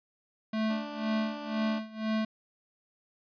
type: tone with tremolo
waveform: square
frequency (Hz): 218.8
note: A3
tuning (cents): -9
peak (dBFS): -27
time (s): 0.53-2.25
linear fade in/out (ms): 5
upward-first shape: sine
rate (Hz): 2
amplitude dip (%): 90
type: tone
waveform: 15% pulse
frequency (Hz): 293.7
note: D4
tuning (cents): 0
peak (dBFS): -32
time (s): 0.69-1.8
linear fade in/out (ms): 20
effects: resampled to 11025 Hz